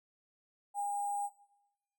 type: tone with sample-and-hold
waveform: sine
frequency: 812 Hz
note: G#5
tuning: 39 cents flat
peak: -32 dBFS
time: 0.74-1.3 s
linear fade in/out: 50 ms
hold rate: 8820 Hz
effects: noise-tail reverb RT60 1.0 s tail -19 dB re dry